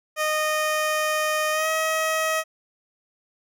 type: tone with pitch glide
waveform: 15% pulse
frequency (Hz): 616 to 635.5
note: D#5 to D#5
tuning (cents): -17 to +36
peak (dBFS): -15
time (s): 0.16-2.44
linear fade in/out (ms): 50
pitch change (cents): +53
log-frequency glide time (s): 1.52-1.68
effects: none